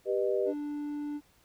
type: chord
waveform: sine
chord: G augmented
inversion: none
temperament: just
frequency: 392 / 490 / 612.5 Hz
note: G4 / B4 / D#5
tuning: 0 / -14 / -27 cents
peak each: -29 / -31 / -32 dBFS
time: 0.05-0.54 s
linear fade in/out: 50 ms
type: tone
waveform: triangle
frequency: 293.7 Hz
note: D4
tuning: in tune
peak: -31 dBFS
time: 0.45-1.21 s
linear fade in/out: 50 ms
effects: pink hiss -65 dBFS RMS until 1.44 s